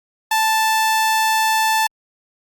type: tone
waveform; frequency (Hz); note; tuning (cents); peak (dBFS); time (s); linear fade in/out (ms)
sawtooth; 880; A5; 0; -11; 0.31-1.87; 5
effects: Opus 48 kbps